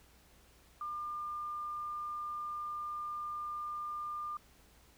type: tone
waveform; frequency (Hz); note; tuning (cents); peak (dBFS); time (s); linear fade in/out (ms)
sine; 1200; D6; +37; -37; 0.81-4.37; 2
effects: added 60 Hz sine -66 dBFS peak until 4.97 s + pink hiss -64 dBFS RMS until 4.97 s